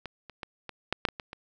clicks, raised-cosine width 0.3 ms, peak -21 / -28 / -20 / -22 / -10 / -6 / -17 / -21 / -24 dBFS, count 9, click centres 0.057 / 0.297 / 0.432 / 0.693 / 0.926 / 1.052 / 1.087 / 1.198 / 1.331 s, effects none

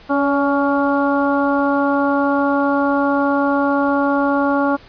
harmonic tone with a mistuned harmonic, 280.3 Hz, C#4, 19 cents sharp, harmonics 1 / 2 / 3 / 4 / 5, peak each -17 / -20 / -22 / -23 / -24 dBFS, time 0.09-4.77 s, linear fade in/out 20 ms, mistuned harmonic 2, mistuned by +24 cents, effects pink hiss -44 dBFS RMS until 4.88 s + resampled to 11025 Hz

